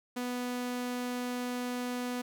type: tone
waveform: sawtooth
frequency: 246.9 Hz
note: B3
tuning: in tune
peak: -29 dBFS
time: 0.16-2.22 s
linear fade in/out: 10 ms
effects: none